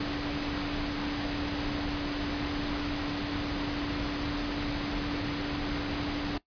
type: tone in noise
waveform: sine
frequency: 290 Hz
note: D4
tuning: 22 cents flat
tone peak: -32 dBFS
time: 0-6.38 s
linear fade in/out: 5 ms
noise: pink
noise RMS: -34 dBFS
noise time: 0-6.38 s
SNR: -1 dB
effects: noise-tail reverb RT60 0.1 s tail -18 dB re dry + resampled to 11025 Hz